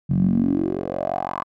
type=tone with band-pass filter sweep; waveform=10% pulse; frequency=45.83 Hz; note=F#1; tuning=16 cents flat; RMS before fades=-22 dBFS; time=0.09-1.44 s; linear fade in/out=20 ms; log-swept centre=150 to 1100 Hz; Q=6.1; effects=none